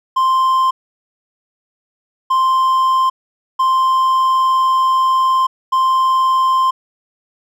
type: tone bursts at uneven times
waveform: triangle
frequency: 1046.5 Hz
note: C6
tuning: in tune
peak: -9 dBFS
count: 4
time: 0.16-0.71 / 2.3-3.1 / 3.59-5.47 / 5.72-6.71 s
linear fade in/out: 10 ms
effects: none